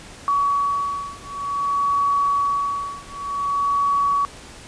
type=beating tone pair; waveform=sine; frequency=1130 / 1130.54 Hz; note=C#6 / C#6; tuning=+33 / +34 cents; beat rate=0.54 Hz; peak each=-22 dBFS; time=0.28-4.25 s; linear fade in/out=0 ms; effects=pink hiss -41 dBFS RMS until 4.67 s + resampled to 22050 Hz